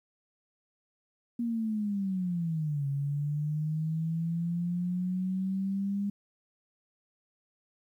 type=linear two-way sweep; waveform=sine; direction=down then up; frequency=238.7 to 138.59 to 202.6 Hz; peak=-28 dBFS; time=1.39-6.1 s; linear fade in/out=5 ms; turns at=2.87 s; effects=11-bit